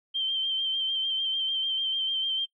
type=tone with vibrato; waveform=sine; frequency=3136 Hz; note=G7; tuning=in tune; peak=-25 dBFS; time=0.14-2.46 s; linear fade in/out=20 ms; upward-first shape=sine; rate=6.7 Hz; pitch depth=32 cents each way; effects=noise-tail reverb RT60 0.1 s tail -24 dB re dry